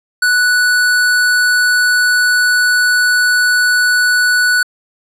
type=tone; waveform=square; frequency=1480 Hz; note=F#6; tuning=in tune; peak=-10 dBFS; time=0.22-4.63 s; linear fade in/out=5 ms; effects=low-pass 12000 Hz 12 dB/octave